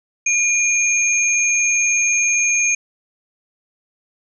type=tone pair together; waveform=sine; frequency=2415 / 6452 Hz; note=D7 / G8; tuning=+48 / +49 cents; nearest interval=octave + perfect fourth; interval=1701 cents; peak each=-17 dBFS; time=0.26-2.75 s; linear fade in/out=5 ms; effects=none